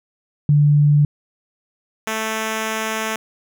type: tone pair in turn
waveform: sine / 5% pulse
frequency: 146.83 / 220 Hz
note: D3 / A3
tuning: 0 / 0 cents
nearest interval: perfect fifth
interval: 700 cents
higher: second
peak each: -10 dBFS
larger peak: neither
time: 0.49-1.05 / 2.07-3.16 s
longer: second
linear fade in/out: 2 ms
effects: none